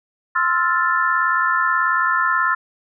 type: chord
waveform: sine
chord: F major seventh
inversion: second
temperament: equal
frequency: 1046.5 / 1318.5 / 1396.9 / 1760 Hz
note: C6 / E6 / F6 / A6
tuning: 0 / 0 / 0 / 0 cents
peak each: -21 dBFS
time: 0.35-2.55 s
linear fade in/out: 10 ms
effects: none